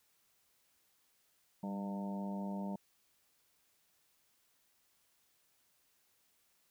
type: harmonic tone with a mistuned harmonic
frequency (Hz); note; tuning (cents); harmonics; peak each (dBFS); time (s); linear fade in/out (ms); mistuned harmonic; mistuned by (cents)
100.6; G2; +45; 2 / 3 / 4 / 5 / 6 / 7 / 8 / 9; -38 / -51 / -54 / -55 / -49 / -52 / -59 / -49; 1.63-2.76; 5; 2; -41
effects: white hiss -74 dBFS RMS until 6.7 s